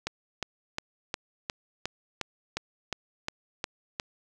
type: click train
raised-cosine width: 0.2 ms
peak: -13 dBFS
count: 12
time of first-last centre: 0.07-3.999 s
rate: 2.8 Hz
effects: none